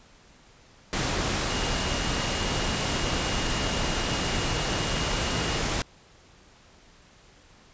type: tone in noise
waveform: sine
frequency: 2856 Hz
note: F7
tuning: 38 cents sharp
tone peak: -37 dBFS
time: 1.5-5.58 s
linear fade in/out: 0 ms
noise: pink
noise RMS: -27 dBFS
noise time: 0.93-5.82 s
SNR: -13 dB
effects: pink hiss -55 dBFS RMS until 7.73 s + resampled to 16000 Hz